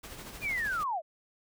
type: noise with tremolo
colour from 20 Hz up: pink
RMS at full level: -43 dBFS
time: 0.03-0.84 s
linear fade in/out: 10 ms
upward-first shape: sine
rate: 13 Hz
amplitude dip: 45%
type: linear sweep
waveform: sine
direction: down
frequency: 2469 to 587.3 Hz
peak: -29 dBFS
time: 0.41-1.02 s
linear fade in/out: 50 ms
effects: none